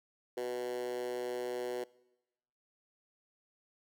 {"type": "tone with high-pass filter", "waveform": "10% pulse", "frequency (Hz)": 123.47, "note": "B2", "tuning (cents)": 0, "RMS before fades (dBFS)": -37, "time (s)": [0.37, 1.84], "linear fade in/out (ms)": 5, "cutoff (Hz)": 420, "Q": 6.6, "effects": ["noise-tail reverb RT60 1.0 s tail -23 dB re dry"]}